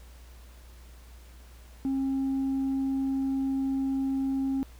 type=tone with tanh clipping; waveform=sine; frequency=269.1 Hz; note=C4; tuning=49 cents sharp; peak=-26 dBFS; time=1.85-4.63 s; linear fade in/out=0 ms; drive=1 dB; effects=added 60 Hz sine -47 dBFS peak until 4.79 s + pink hiss -57 dBFS RMS until 4.79 s